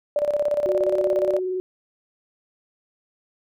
sine tone with tremolo, 587.3 Hz, D5, in tune, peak -17 dBFS, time 0.16-1.39 s, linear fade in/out 2 ms, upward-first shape square, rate 17 Hz, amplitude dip 65%
sine tone with vibrato, 369.6 Hz, F#4, 2 cents flat, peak -23 dBFS, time 0.66-1.6 s, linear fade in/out 0 ms, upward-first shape sine, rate 20 Hz, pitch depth 25 cents each way
effects none

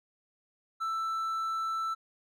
triangle tone, 1326 Hz, E6, 10 cents sharp, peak -28 dBFS, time 0.8-1.95 s, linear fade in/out 20 ms, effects none

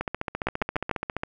two click trains, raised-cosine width 0.5 ms, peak -13 / -9 dBFS, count 19 / 4, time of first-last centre 0.01-1.234 / 0.47-0.912 s, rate 14.7 / 6.78 Hz, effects none

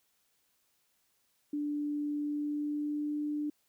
sine tone with pitch glide, 293.7 to 296.8 Hz, D4 to D4, 0 to +18 cents, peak -31 dBFS, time 1.53-3.5 s, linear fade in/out 5 ms, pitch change +18 cents, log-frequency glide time 2.18-3.2 s, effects white hiss -74 dBFS RMS until 3.68 s

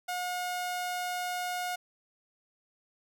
sawtooth tone, 720 Hz, F#5, 47 cents flat, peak -28 dBFS, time 0.08-1.76 s, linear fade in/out 10 ms, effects none

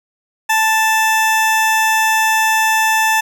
20% pulse tone, 880 Hz, A5, in tune, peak -7 dBFS, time 0.49-3.21 s, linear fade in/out 10 ms, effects none

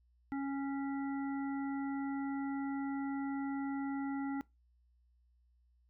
harmonic tone with a mistuned harmonic, 275.7 Hz, C#4, 9 cents flat, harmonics 1 / 3 / 5 / 7, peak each -35 / -45 / -49 / -52 dBFS, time 0.32-4.41 s, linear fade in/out 0 ms, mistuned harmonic 7, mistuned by +29 cents, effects noise-tail reverb RT60 0.2 s tail -21 dB re dry + added 60 Hz sine -67 dBFS peak until 5.89 s

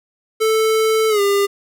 square tone with pitch glide, 440 to 401.2 Hz, A4 to G4, 0 to +40 cents, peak -14 dBFS, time 0.4-1.47 s, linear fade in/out 20 ms, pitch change -160 cents, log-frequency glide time 1.09-1.21 s, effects none

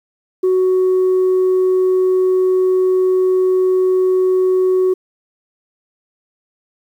sine tone, 371.4 Hz, F#4, 7 cents sharp, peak -9 dBFS, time 0.43-4.94 s, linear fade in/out 10 ms, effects tanh soft clip ceiling -9 dBFS + 8-bit

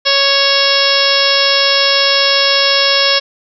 harmonic tone with a mistuned harmonic, 554.4 Hz, C#5, in tune, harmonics 1 / 2 / 3 / 4 / 5 / 6 / 7 / 8 / 9 / 10, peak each -17 / -20 / -19 / -21 / -19 / -17 / -18 / -19 / -16 / -21 dBFS, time 0.05-3.2 s, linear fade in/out 20 ms, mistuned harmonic 9, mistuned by +56 cents, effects none

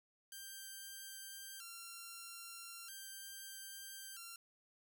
5% pulse tone with vibrato, 1470 Hz, F#6, 12 cents flat, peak -38 dBFS, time 0.32-4.36 s, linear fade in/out 2 ms, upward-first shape square, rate 0.39 Hz, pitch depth 120 cents each way, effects none

